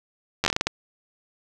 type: slowing click train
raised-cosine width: 0.2 ms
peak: -4 dBFS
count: 9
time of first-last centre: 0.44-0.67 s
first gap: 10 ms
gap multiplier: 1.29
effects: none